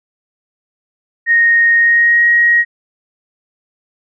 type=tone with pitch glide; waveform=sine; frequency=1860 to 1888.1 Hz; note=A#6 to A#6; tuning=-4 to +22 cents; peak=-7 dBFS; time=1.26-2.65 s; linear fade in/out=50 ms; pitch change=+26 cents; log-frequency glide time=1.77-2.26 s; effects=none